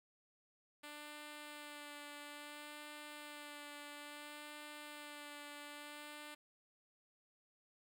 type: tone with vibrato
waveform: 5% pulse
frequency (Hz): 294.8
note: D4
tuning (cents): +7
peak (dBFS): -38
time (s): 0.83-6.35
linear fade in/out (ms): 10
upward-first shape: sine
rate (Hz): 0.59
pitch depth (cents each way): 17
effects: none